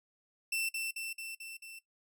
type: tone with echo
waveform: sawtooth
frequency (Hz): 2680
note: E7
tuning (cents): +28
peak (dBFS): -28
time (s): 0.52-0.69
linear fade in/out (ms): 5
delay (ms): 220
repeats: 5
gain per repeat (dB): -3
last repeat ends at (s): 1.79
effects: noise-tail reverb RT60 0.1 s tail -17 dB re dry